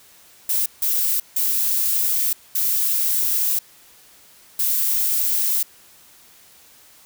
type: noise bursts at uneven times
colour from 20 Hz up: violet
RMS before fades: -20 dBFS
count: 5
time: 0.49-0.66 / 0.82-1.2 / 1.36-2.33 / 2.55-3.59 / 4.59-5.63 s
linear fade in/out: 5 ms
effects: white hiss -50 dBFS RMS until 7.05 s